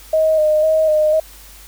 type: tone with vibrato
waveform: sine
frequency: 622.3 Hz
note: D#5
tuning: in tune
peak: -11 dBFS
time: 0.13-1.2 s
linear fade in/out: 5 ms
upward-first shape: square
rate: 2 Hz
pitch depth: 25 cents each way
effects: added 50 Hz sine -42 dBFS peak until 1.67 s + white hiss -42 dBFS RMS until 1.67 s